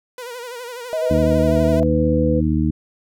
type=tone with vibrato; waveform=sawtooth; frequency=487 Hz; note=B4; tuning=24 cents flat; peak=-26 dBFS; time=0.18-1.8 s; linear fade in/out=2 ms; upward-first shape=sine; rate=12 Hz; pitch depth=77 cents each way
type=tone with pitch glide; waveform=sine; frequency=634 to 652.2 Hz; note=D#5 to E5; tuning=+32 to -19 cents; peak=-19 dBFS; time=0.93-1.83 s; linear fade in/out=0 ms; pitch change=+49 cents; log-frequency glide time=1.45-1.5 s
type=tone; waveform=sine; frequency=499.2 Hz; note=B4; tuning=19 cents sharp; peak=-19 dBFS; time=1.01-2.41 s; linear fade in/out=20 ms
type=harmonic tone; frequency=77.5 Hz; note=D#2; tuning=6 cents flat; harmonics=1 / 2 / 3 / 4; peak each=-21 / -21 / -21 / -21 dBFS; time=1.1-2.71 s; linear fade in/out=10 ms
effects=none